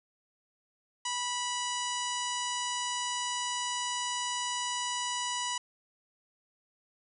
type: harmonic tone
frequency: 980 Hz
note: B5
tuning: 14 cents flat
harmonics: 1 / 2 / 3 / 4 / 5 / 6 / 7 / 8 / 9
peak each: -35 / -41 / -37 / -44 / -44 / -42 / -41 / -45 / -44 dBFS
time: 1.05-5.58 s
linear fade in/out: 5 ms
effects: none